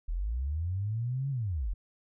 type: linear two-way sweep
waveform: sine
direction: up then down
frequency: 37.14 to 140.8 to 37.14 Hz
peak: -29 dBFS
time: 0.08-1.74 s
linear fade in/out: 10 ms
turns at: 1.3 s
effects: none